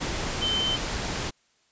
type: tone in noise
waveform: sine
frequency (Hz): 3081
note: G7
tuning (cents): -31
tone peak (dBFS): -24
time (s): 0.41-0.77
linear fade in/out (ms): 20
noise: pink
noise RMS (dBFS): -30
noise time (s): 0-1.31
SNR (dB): +3
effects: white hiss -66 dBFS RMS until 1.71 s + resampled to 16000 Hz